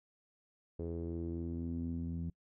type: tone with low-pass filter sweep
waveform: sawtooth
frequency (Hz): 84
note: E2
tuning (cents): +33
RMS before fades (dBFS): -39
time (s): 0.79-2.3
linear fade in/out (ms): 5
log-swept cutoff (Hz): 430 to 200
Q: 4.4
effects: noise-tail reverb RT60 0.1 s tail -25 dB re dry